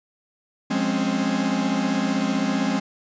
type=chord; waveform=45% pulse; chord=Db major seventh; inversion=first; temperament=equal with one note detuned; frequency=177.46 / 207.7 / 261.6 / 277.2 Hz; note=F3 / Ab3 / C4 / Db4; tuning=+28 / 0 / 0 / 0 cents; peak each=-29 / -25 / -25 / -28 dBFS; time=0.7-2.8 s; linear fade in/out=10 ms; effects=resampled to 16000 Hz